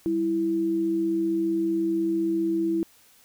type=tone pair together; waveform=sine; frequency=195.2 / 330 Hz; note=G3 / E4; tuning=-7 / +2 cents; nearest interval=major sixth; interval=909 cents; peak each=-33 / -22 dBFS; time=0.06-2.83 s; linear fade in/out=0 ms; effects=white hiss -57 dBFS RMS until 3.24 s